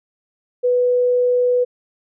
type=tone; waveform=sine; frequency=493.9 Hz; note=B4; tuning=in tune; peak=-13 dBFS; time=0.63-1.65 s; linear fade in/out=20 ms; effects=none